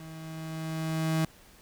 35% pulse tone with level ramp, 160 Hz, D#3, 49 cents sharp, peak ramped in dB -41 to -22 dBFS, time 0-1.25 s, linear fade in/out 2 ms, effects pink hiss -56 dBFS RMS until 1.61 s

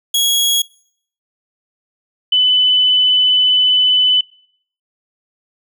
sawtooth / sine tone pair in turn, 3322 / 3005 Hz, G#7 / F#7, 0 / +26 cents, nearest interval major second, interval 174 cents, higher first, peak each -9 dBFS, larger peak neither, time 0.14-0.62 / 2.32-4.21 s, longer second, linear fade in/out 5 ms, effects noise-tail reverb RT60 0.6 s tail -23 dB re dry

